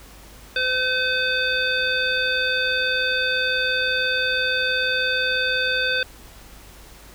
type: harmonic tone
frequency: 511 Hz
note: C5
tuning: 41 cents flat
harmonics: 1 / 3 / 5 / 7 / 9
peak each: -28 / -22 / -27 / -26 / -31 dBFS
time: 0.56-6.03 s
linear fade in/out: 2 ms
effects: added 50 Hz sine -46 dBFS peak until 7.14 s + pink hiss -46 dBFS RMS until 7.14 s